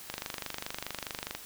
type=click train; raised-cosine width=0.2 ms; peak=-17 dBFS; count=32; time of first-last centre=0.1-1.35 s; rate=24.8 Hz; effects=white hiss -47 dBFS RMS until 1.45 s